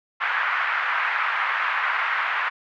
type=band-pass noise; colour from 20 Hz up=pink; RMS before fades=-24 dBFS; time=0.2-2.5 s; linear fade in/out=20 ms; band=1100 to 2100 Hz; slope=24 dB/octave; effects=none